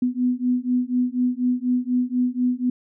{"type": "beating tone pair", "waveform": "sine", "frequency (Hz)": [246.9, 251], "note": ["B3", "B3"], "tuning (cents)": [0, 28], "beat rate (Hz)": 4.1, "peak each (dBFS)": -22, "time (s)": [0.02, 2.7], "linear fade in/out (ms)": 5, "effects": []}